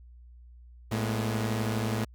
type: tone cluster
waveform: sawtooth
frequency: 111.5 / 210.8 / 242.1 Hz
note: A2 / G#3 / B3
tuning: +23 / +26 / -34 cents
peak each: -25 / -30 / -33 dBFS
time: 0.91-2.05 s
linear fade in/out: 10 ms
effects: added 60 Hz sine -48 dBFS peak until 2.14 s